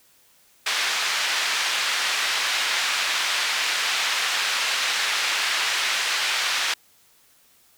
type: band-pass noise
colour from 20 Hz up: pink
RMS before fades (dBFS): -24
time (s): 0.66-6.74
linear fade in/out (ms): 5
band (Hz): 1600 to 4900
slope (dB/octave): 12
effects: white hiss -58 dBFS RMS until 7.77 s